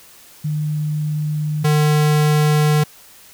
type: tone pair in turn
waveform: sine / square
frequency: 151.4 / 150.84 Hz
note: D#3 / D3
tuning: -47 / +47 cents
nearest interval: unison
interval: 6 cents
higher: first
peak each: -18 / -13 dBFS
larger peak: second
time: 0.44-1.64 / 1.64-2.84 s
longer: neither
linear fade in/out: 10 ms
effects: white hiss -45 dBFS RMS until 3.33 s